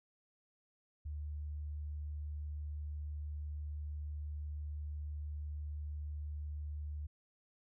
sine tone, 74.5 Hz, D2, 25 cents sharp, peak -39 dBFS, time 1.05-7.07 s, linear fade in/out 10 ms, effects none

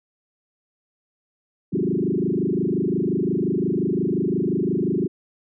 sine tone with frequency modulation, 274.7 Hz, C#4, 16 cents flat, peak -19 dBFS, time 1.72-5.08 s, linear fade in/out 20 ms, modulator 25.7 Hz, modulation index 4.7, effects none

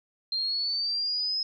sine linear sweep, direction up, 4159 to 5140 Hz, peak -26 dBFS, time 0.32-1.43 s, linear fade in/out 2 ms, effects none

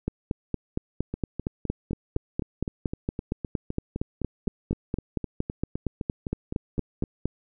two click trains, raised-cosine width 3 ms, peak -13 / -17 dBFS, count 32 / 24, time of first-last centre 0.08-7.256 / 1.14-7.037 s, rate 4.32 / 3.9 Hz, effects none

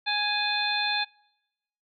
harmonic tone with a mistuned harmonic, 830.6 Hz, G#5, in tune, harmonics 1 / 2 / 3 / 4 / 5, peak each -30 / -30 / -30 / -30 / -30 dBFS, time 0.06-1.05 s, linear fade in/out 20 ms, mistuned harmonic 4, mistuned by +110 cents, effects noise-tail reverb RT60 0.9 s tail -26 dB re dry + MP3 96 kbps

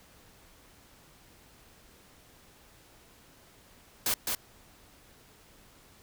white noise with echo, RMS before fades -28 dBFS, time 4.06-4.14 s, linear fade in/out 2 ms, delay 210 ms, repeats 1, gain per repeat -3 dB, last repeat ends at 4.35 s, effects pink hiss -58 dBFS RMS until 6.02 s

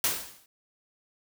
white noise with exponential decay, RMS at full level -23 dBFS, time 0.04-0.46 s, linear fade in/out 2 ms, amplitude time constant 90 ms, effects none

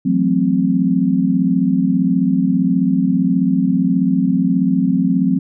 sine chord, F# half-diminished seventh, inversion third, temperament equal with one note detuned, 166.63 / 185 / 220 / 261.6 Hz, E3 / F#3 / A3 / C4, +19 / 0 / 0 / 0 cents, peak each -22 / -16 / -21 / -16 dBFS, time 0.05-5.39 s, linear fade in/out 10 ms, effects none

